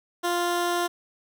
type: tone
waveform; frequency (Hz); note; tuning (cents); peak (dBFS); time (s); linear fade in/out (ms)
15% pulse; 349.2; F4; 0; -17; 0.23-0.88; 20
effects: none